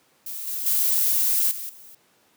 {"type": "noise with level steps", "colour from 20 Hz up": "violet", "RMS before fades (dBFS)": [-33, -29, -21, -33, -46], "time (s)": [0.26, 1.95], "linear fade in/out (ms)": 5, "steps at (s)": [0.47, 0.66, 1.51, 1.69], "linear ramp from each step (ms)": 5, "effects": ["pink hiss -61 dBFS RMS until 2.36 s", "high-pass 200 Hz 12 dB/octave"]}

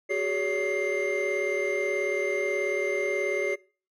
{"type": "tone cluster", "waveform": "triangle", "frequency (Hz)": [376.6, 415, 567, 2101], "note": ["F#4", "G#4", "C#5", "C7"], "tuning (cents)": [31, -1, 39, 7], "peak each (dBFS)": -28, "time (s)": [0.09, 3.56], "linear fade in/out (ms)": 20, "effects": ["noise-tail reverb RT60 0.4 s tail -23 dB re dry", "tanh soft clip ceiling -17 dBFS"]}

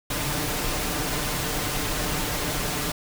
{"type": "noise with comb filter", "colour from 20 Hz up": "pink", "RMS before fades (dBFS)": -27, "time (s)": [0.1, 2.92], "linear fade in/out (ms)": 5, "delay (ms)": 6.7, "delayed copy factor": 0.5, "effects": []}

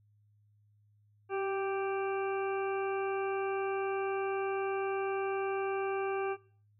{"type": "harmonic tone with a mistuned harmonic", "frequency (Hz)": 392, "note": "G4", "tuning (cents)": 0, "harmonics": [1, 2, 3, 4, 6, 7], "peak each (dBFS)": [-32, -38, -42, -44, -48, -49], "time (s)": [1.29, 6.37], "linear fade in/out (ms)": 50, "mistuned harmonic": 1, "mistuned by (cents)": -19, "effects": ["noise-tail reverb RT60 0.4 s tail -17 dB re dry", "added 104 Hz sine -64 dBFS peak until 6.79 s"]}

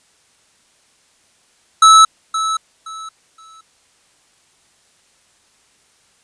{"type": "tone with echo", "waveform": "square", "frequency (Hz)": 1305, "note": "E6", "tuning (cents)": -18, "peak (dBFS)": -5, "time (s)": [1.82, 2.05], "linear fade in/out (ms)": 5, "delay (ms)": 520, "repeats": 3, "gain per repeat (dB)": -12, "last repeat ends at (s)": 3.61, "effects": ["white hiss -56 dBFS RMS until 6.23 s", "resampled to 22050 Hz"]}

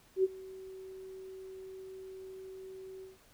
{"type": "tone with ADSR envelope", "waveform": "sine", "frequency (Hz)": 378.9, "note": "F#4", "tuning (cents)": 41, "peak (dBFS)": -22, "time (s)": [0.16, 3.18], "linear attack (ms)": 79, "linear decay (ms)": 30, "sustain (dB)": -22, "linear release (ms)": 160, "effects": ["pink hiss -63 dBFS RMS until 3.33 s"]}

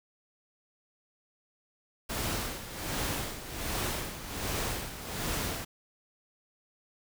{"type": "noise with tremolo", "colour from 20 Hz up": "pink", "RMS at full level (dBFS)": -32, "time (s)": [2.09, 5.65], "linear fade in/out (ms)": 10, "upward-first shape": "sine", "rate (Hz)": 1.3, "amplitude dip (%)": 70, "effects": []}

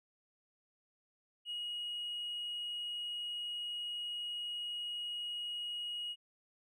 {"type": "tone with tanh clipping", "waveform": "triangle", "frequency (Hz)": 2892, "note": "F#7", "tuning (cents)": -40, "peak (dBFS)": -38, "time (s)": [1.45, 6.16], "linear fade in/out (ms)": 50, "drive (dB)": 5, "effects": []}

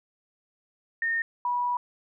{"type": "tone pair in turn", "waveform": "sine", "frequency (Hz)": [1832, 975.2], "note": ["A#6", "B5"], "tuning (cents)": [-31, -22], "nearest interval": "major seventh", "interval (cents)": 1091, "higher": "first", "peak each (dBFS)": -24, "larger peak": "neither", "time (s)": [[1.02, 1.22], [1.45, 1.77]], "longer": "second", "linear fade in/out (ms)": 2, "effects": []}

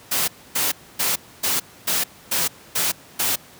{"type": "noise bursts", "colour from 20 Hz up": "white", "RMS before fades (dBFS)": -21, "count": 8, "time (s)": [0.11, 3.36], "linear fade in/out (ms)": 10, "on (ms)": 170, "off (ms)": 270, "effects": ["pink hiss -46 dBFS RMS until 3.59 s", "high-pass 100 Hz 12 dB/octave"]}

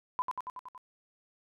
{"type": "tone with echo", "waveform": "sine", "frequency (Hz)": 1006, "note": "B5", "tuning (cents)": 32, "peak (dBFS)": -27, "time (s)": [0.19, 0.22], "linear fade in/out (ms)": 0, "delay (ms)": 93, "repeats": 6, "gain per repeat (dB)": -3, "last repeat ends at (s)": 0.778, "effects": []}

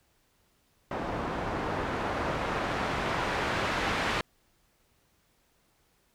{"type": "noise with low-pass filter sweep", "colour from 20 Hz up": "white", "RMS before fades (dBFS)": -31, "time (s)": [0.91, 4.21], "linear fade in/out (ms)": 2, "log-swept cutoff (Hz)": [820, 2100], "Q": 0.71, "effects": ["pink hiss -69 dBFS RMS until 6.14 s"]}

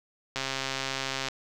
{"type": "click train", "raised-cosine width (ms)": 0.2, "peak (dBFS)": -13, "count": 125, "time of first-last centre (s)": [0.36, 1.285], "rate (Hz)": 134, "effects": []}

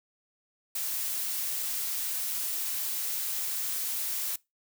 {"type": "noise", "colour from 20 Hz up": "blue", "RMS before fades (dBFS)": -32, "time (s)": [0.75, 4.36], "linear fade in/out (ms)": 5, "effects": ["noise-tail reverb RT60 0.2 s tail -22 dB re dry"]}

